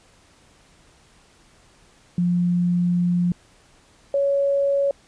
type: tone pair in turn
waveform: sine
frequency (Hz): 176 / 558.8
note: F3 / C#5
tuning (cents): +14 / +14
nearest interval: octave + minor sixth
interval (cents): 2000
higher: second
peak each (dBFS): -17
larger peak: neither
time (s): 2.18-3.32 / 4.14-4.91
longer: first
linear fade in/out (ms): 2
effects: pink hiss -55 dBFS RMS until 5.07 s + resampled to 22050 Hz